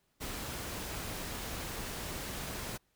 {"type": "noise", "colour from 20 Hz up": "pink", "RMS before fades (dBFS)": -40, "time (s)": [0.2, 2.78], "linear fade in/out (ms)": 20, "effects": ["pink hiss -75 dBFS RMS until 2.95 s"]}